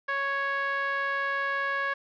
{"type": "tone with band-pass filter", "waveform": "sawtooth", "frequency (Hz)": 554.4, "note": "C#5", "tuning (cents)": 0, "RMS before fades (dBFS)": -29, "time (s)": [0.08, 1.94], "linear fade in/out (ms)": 10, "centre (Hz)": 1500, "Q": 3.8, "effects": ["resampled to 11025 Hz", "9-bit"]}